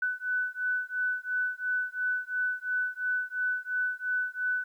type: beating tone pair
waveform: sine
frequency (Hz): 1495 / 1497.9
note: F#6 / F#6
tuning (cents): +17 / +21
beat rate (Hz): 2.9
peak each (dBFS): -31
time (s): 0.02-4.64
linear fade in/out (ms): 5
effects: 11-bit